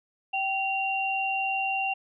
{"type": "tone pair together", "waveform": "sine", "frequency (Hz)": [774.8, 2763], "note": ["G5", "F7"], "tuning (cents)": [-20, -19], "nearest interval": "octave + minor seventh", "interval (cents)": 2201, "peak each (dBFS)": -28, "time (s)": [0.33, 1.94], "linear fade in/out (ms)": 10, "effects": []}